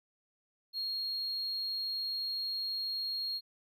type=tone; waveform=triangle; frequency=4267 Hz; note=C8; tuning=33 cents sharp; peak=-31 dBFS; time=0.73-3.41 s; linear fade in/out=50 ms; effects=tanh soft clip ceiling -29 dBFS